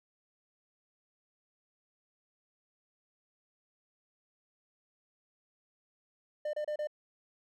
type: tone bursts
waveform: triangle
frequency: 601 Hz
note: D5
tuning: 40 cents sharp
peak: -30 dBFS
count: 4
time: 6.45-6.872 s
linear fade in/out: 5 ms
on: 83 ms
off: 30 ms
effects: none